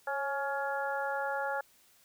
harmonic tone with a mistuned harmonic, 280 Hz, C#4, 18 cents sharp, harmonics 2 / 3 / 4 / 5 / 6, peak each -36 / -35 / -46 / -37 / -40 dBFS, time 0.07-1.61 s, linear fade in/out 5 ms, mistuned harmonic 2, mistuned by -32 cents, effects white hiss -64 dBFS RMS until 2.04 s

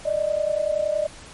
sine tone pair together, 591.7 / 622.3 Hz, D5 / D#5, +13 / 0 cents, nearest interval minor second, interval 87 cents, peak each -23 dBFS, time 0.05-1.07 s, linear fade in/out 10 ms, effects pink hiss -43 dBFS RMS until 1.33 s + MP3 48 kbps

